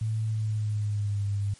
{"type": "tone with pitch glide", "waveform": "sine", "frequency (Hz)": [110, 100.87], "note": ["A2", "G2"], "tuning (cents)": [0, 50], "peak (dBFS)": -25, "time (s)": [0.01, 1.54], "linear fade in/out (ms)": 5, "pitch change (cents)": -150, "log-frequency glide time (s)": [0.27, 1.24], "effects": ["white hiss -54 dBFS RMS until 1.59 s", "MP3 48 kbps"]}